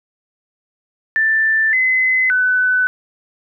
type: tone with pitch steps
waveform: sine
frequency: 1771 / 2036 / 1502 Hz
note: A6 / C7 / F#6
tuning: +11 / -48 / +26 cents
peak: -12 dBFS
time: 1.16-2.87 s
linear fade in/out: 0 ms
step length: 570 ms
effects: none